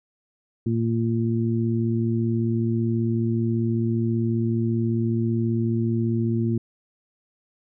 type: harmonic tone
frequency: 114.8 Hz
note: A#2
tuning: 26 cents flat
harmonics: 1 / 2 / 3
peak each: -23 / -24 / -28 dBFS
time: 0.66-6.58 s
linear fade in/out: 5 ms
effects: none